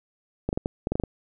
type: clicks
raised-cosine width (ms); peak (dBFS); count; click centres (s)
2; -12; 9; 0.49 / 0.529 / 0.575 / 0.659 / 0.871 / 0.92 / 0.955 / 0.999 / 1.037
effects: none

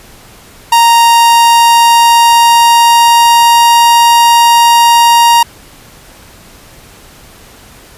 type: tone with pitch glide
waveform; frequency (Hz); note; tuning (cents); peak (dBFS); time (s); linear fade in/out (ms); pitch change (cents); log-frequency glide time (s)
45% pulse; 932.3 to 938.2; A#5 to A#5; 0 to +11; -3; 0.72-5.43; 5; +11; 1.02-3.78
effects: pink hiss -37 dBFS RMS until 7.97 s + resampled to 32000 Hz

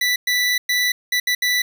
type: tone bursts at uneven times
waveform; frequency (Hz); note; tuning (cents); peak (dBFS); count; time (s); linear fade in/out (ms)
25% pulse; 1975.5; B6; 0; -13; 6; 0.01-0.16 / 0.27-0.58 / 0.69-0.92 / 1.12-1.2 / 1.27-1.35 / 1.42-1.62; 5
effects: none

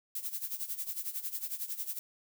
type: noise with tremolo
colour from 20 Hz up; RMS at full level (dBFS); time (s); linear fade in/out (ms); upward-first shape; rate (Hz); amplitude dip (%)
violet; -35; 0.15-1.99; 2; sine; 11; 80
effects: none

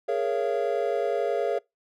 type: chord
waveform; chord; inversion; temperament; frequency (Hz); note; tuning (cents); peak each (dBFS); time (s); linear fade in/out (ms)
triangle; Bb minor seventh; third; equal with one note detuned; 415.3 / 466.2 / 554.4 / 682.1; Ab4 / Bb4 / Db5 / F5; 0 / 0 / 0 / -41; -27 / -27 / -27 / -28; 0.08-1.59; 10
effects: noise-tail reverb RT60 0.2 s tail -25 dB re dry

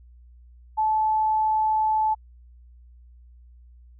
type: tone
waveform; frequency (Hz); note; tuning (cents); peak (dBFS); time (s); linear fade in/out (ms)
sine; 868; A5; -24; -19; 0.77-2.15; 20
effects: added 60 Hz sine -47 dBFS peak until 3.99 s

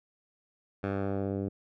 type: tone with low-pass filter sweep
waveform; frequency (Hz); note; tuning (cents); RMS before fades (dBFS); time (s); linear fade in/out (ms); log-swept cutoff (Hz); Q
10% pulse; 98.4; G2; +7; -32; 0.83-1.49; 10; 1800 to 360; 0.95
effects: none

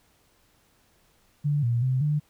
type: tone with pitch steps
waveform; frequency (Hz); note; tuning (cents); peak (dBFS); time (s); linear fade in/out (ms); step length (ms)
sine; 146.1 / 118.5 / 129.5 / 149.2; D3 / A#2 / C3 / D3; -9 / +29 / -17 / +28; -21; 1.44-2.2; 20; 190
effects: pink hiss -64 dBFS RMS until 2.29 s

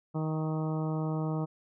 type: harmonic tone with a mistuned harmonic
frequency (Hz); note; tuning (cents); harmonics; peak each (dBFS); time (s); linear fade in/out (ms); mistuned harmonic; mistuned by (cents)
157; D#3; +16; 1 / 2 / 3 / 4 / 5 / 6 / 7 / 8; -30 / -36 / -40 / -42 / -44 / -46 / -47 / -48; 0.14-1.46; 20; 6; -19
effects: none

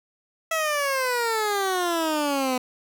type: exponential sweep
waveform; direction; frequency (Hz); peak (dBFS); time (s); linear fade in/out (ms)
15% pulse; down; 657 to 250; -16; 0.51-2.58; 5
effects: none

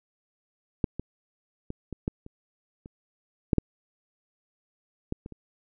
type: clicks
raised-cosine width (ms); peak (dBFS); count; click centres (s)
3; -10 / -19 / -21 / -22 / -14 / -30 / -30 / -8 / -8 / -16 / -26 / -29; 12; 0.842 / 0.996 / 1.704 / 1.927 / 2.079 / 2.264 / 2.859 / 3.532 / 3.583 / 5.124 / 5.261 / 5.323
effects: none

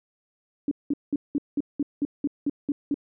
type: tone bursts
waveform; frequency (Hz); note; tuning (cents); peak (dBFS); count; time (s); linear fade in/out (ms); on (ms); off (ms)
sine; 286.6; D4; -42; -21; 11; 0.68-2.943; 2; 33; 190
effects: none

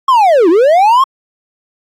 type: linear two-way sweep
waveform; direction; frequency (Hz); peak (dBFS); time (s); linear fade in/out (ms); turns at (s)
triangle; down then up; 1100 to 311.1 to 1100; -3; 0.08-1.04; 5; 0.49
effects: AAC 64 kbps

